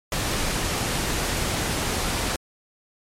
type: noise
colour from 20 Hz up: pink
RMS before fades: -25 dBFS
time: 0.12-2.36 s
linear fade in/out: 2 ms
effects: low-pass 11000 Hz 12 dB/octave + MP3 64 kbps